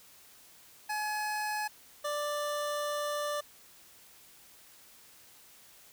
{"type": "tone pair in turn", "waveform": "25% pulse", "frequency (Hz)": [847, 588.9], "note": ["G#5", "D5"], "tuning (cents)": [34, 5], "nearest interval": "tritone", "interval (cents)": 629, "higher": "first", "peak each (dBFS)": -28, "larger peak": "neither", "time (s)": [[0.89, 1.68], [2.04, 3.41]], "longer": "second", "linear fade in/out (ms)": 10, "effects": ["white hiss -57 dBFS RMS until 5.92 s"]}